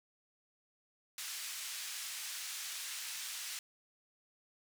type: band-pass noise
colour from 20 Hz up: white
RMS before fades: -43 dBFS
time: 1.18-3.59 s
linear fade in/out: 2 ms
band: 1700 to 9000 Hz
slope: 12 dB/octave
effects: none